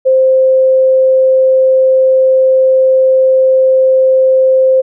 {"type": "tone", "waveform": "sine", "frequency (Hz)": 523.3, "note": "C5", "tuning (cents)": 0, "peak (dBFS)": -5, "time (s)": [0.05, 4.82], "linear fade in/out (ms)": 20, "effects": []}